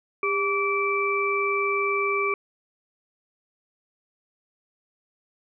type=tone cluster; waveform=sine; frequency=401.1 / 1156 / 2329 Hz; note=G4 / D6 / D7; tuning=+40 / -28 / -15 cents; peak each=-26 dBFS; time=0.23-2.34 s; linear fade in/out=2 ms; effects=none